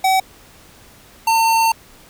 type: tone pair in turn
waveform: square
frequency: 760 / 903.8 Hz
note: F#5 / A5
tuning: +46 / +46 cents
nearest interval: minor third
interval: 300 cents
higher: second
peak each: -13 dBFS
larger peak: neither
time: 0.04-0.2 / 1.27-1.72 s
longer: second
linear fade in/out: 5 ms
effects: pink hiss -46 dBFS RMS until 2.09 s